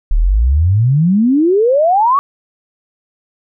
sine exponential sweep, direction up, 34.65 to 1157 Hz, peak -8 dBFS, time 0.11-2.19 s, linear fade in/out 0 ms, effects none

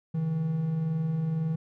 triangle tone pair together, 138.9 / 160.77 Hz, C#3 / E3, +4 / -43 cents, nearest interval minor third, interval 253 cents, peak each -35 / -24 dBFS, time 0.14-1.56 s, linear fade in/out 10 ms, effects none

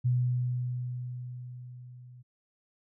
sine tone with level ramp, 124.1 Hz, B2, 9 cents sharp, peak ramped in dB -22 to -48 dBFS, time 0.04-2.23 s, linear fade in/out 20 ms, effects none

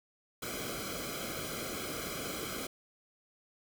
pink noise with comb filter, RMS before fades -39 dBFS, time 0.42-2.67 s, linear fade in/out 5 ms, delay 1.1 ms, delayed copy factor -0.9, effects none

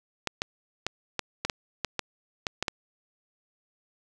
clicks, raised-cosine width 0.2 ms, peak -10 dBFS, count 11, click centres 0.273 / 0.419 / 0.866 / 1.193 / 1.45 / 1.498 / 1.847 / 1.993 / 2.468 / 2.626 / 2.682 s, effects none

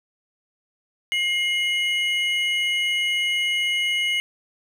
triangle tone pair together, 2129 / 2933 Hz, C7 / F#7, +30 / -16 cents, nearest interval tritone, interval 554 cents, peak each -21 / -22 dBFS, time 1.12-4.2 s, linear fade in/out 0 ms, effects none

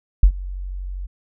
sine tone with ADSR envelope, 46.25 Hz, F#1, in tune, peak -4 dBFS, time 0.23-1.07 s, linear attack 4 ms, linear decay 77 ms, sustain -22 dB, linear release 16 ms, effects none

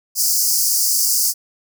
pink high-pass noise, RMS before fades -17 dBFS, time 0.15-1.34 s, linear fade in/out 50 ms, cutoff 4700 Hz, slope 96 dB/octave, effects none

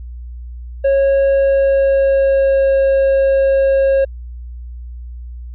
triangle tone with pitch glide, 548 to 542.3 Hz, C#5 to C#5, -20 to -38 cents, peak -8 dBFS, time 0.84-4.05 s, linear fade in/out 10 ms, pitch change -18 cents, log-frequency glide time 1.29-2.76 s, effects added 60 Hz sine -27 dBFS peak until 5.54 s + resampled to 8000 Hz

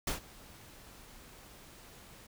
pink noise with ADSR envelope, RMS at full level -32 dBFS, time 0.07-2.27 s, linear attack 4 ms, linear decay 120 ms, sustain -22 dB, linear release 11 ms, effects none

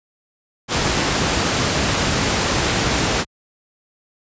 pink noise, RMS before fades -18 dBFS, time 0.68-3.25 s, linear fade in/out 50 ms, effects high-pass 60 Hz 12 dB/octave + resampled to 16000 Hz

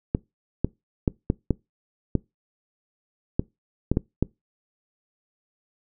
clicks, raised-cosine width 3 ms, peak -7 dBFS, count 10, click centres 0.149 / 0.646 / 1.078 / 1.301 / 1.507 / 2.153 / 3.395 / 3.916 / 3.971 / 4.226 s, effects noise-tail reverb RT60 0.2 s tail -23 dB re dry

